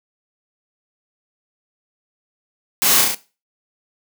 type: noise with echo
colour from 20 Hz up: white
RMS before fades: -17 dBFS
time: 2.82-3.01 s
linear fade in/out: 0 ms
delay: 34 ms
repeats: 4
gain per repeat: -2 dB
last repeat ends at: 3.146 s
effects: noise-tail reverb RT60 0.3 s tail -17 dB re dry + high-pass 150 Hz 12 dB/octave